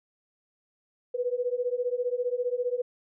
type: beating tone pair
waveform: sine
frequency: 484.6 / 499.6 Hz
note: B4 / B4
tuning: -33 / +20 cents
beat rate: 15 Hz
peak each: -29 dBFS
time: 1.14-2.82 s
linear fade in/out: 10 ms
effects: none